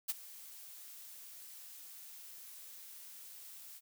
blue noise with ADSR envelope, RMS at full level -33 dBFS, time 0.08-3.81 s, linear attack 19 ms, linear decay 26 ms, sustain -19 dB, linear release 45 ms, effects none

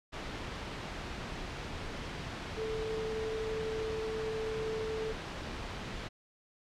sine tone in noise, 440 Hz, A4, in tune, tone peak -34 dBFS, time 2.57-5.13 s, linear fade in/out 20 ms, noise pink, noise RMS -40 dBFS, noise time 0.12-6.09 s, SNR +3 dB, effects low-pass 4000 Hz 12 dB/octave

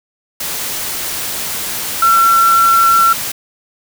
sine tone in noise, 1353 Hz, E6, 45 cents sharp, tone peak -7 dBFS, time 2.02-3.13 s, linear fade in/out 5 ms, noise white, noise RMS -21 dBFS, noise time 0.4-3.32 s, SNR +11 dB, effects none

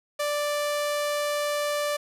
sawtooth tone, 587.3 Hz, D5, in tune, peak -21 dBFS, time 0.19-1.97 s, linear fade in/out 10 ms, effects resampled to 32000 Hz + 8-bit

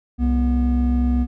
triangle tone pair together, 64.91 / 242.9 Hz, C2 / B3, -13 / -29 cents, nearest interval octave + major seventh, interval 2284 cents, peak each -15 / -17 dBFS, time 0.18-1.27 s, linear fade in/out 50 ms, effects tanh soft clip ceiling -7 dBFS

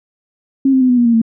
sine tone with pitch steps, 270 / 262.2 / 254.6 / 247.2 / 240 / 233 / 226.3 Hz, C#4 / C4 / C4 / B3 / B3 / A#3 / A3, -45 / +4 / -47 / +2 / -49 / -1 / +49 cents, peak -8 dBFS, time 0.65-1.217 s, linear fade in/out 5 ms, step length 81 ms, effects none

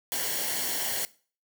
white noise with comb filter, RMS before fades -30 dBFS, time 0.12-1.05 s, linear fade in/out 0 ms, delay 0.8 ms, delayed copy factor -0.6, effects noise-tail reverb RT60 0.4 s tail -20 dB re dry

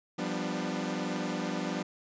sawtooth chord, G dominant seventh, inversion third, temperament equal with one note detuned, 174.61 / 196 / 246.9 / 298.5 Hz, F3 / G3 / B3 / D4, 0 / 0 / 0 / +28 cents, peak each -33 dBFS, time 0.18-1.83 s, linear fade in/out 10 ms, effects resampled to 16000 Hz

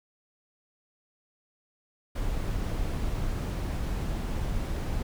brown noise, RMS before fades -30 dBFS, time 2.15-5.03 s, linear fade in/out 10 ms, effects none

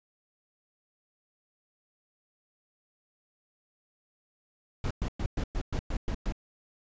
brown noise bursts, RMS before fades -30 dBFS, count 9, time 4.84-6.323 s, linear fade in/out 2 ms, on 67 ms, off 110 ms, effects resampled to 16000 Hz

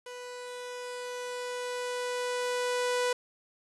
sawtooth tone with level ramp, 493.9 Hz, B4, in tune, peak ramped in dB -37 to -22 dBFS, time 0.06-3.13 s, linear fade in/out 5 ms, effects resampled to 24000 Hz + 9-bit

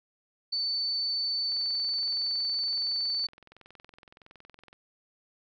sine tone, 4514 Hz, C#8, 31 cents sharp, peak -27 dBFS, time 0.52-3.27 s, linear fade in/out 10 ms
click train, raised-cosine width 0.3 ms, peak -35 dBFS, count 70, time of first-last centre 1.52-4.729 s, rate 21.5 Hz
effects none

